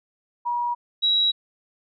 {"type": "tone pair in turn", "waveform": "sine", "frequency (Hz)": [960, 3872], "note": ["B5", "B7"], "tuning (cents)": [-49, -35], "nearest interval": "2 octaves", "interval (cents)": 2414, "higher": "second", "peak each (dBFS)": [-22, -17], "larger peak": "second", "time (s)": [[0.45, 0.75], [1.02, 1.32]], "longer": "neither", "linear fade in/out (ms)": 20, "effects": []}